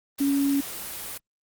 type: tone in noise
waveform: sine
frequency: 279.2 Hz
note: C#4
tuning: 13 cents sharp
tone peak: -20 dBFS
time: 0.2-0.61 s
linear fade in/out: 10 ms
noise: white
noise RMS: -35 dBFS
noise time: 0.18-1.18 s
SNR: +12 dB
effects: Opus 24 kbps